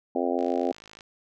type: harmonic tone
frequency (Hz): 87.31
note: F2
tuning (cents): 0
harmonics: 3 / 4 / 5 / 6 / 7 / 8 / 9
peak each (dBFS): -29 / -30 / -31 / -32 / -32 / -33 / -34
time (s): 0.15-0.72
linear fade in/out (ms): 5
type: click train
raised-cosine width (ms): 0.2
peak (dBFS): -29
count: 34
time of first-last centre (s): 0.39-1.008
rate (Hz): 53.4
effects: none